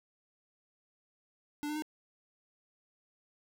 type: tone with pitch steps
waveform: square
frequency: 294.3 / 300.8 / 307.5 Hz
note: D4 / D4 / D#4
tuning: +4 / +42 / -20 cents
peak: -35 dBFS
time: 1.63-1.822 s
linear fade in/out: 0 ms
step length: 64 ms
effects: none